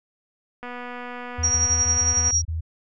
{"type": "click train", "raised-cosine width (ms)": 0.5, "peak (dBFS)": -21, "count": 412, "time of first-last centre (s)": [0.63, 2.308], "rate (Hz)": 245}
{"type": "tone bursts", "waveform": "sine", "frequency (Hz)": 81, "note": "E2", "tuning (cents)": -30, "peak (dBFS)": -24, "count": 8, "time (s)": [1.38, 2.609], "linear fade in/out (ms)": 10, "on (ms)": 130, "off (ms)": 27}
{"type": "tone with tremolo", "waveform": "sine", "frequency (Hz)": 5670, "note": "F8", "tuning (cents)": 25, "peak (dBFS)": -16, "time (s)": [1.43, 2.42], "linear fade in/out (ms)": 10, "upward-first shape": "triangle", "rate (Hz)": 11, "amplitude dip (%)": 55}
{"effects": []}